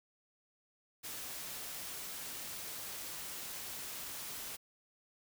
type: noise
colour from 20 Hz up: white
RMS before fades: -44 dBFS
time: 1.03-4.57 s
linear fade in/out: 20 ms
effects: none